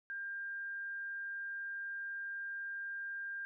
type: tone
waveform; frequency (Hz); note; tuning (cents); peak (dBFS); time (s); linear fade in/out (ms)
sine; 1598; G6; +33; -39; 0.1-3.45; 0
effects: none